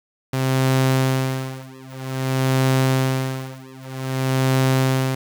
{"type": "tone with tremolo", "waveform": "sawtooth", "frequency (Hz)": 131.6, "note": "C3", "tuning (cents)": 10, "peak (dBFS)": -11, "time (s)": [0.33, 5.15], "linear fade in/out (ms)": 5, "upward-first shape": "sine", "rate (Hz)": 0.52, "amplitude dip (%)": 95, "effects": ["7-bit"]}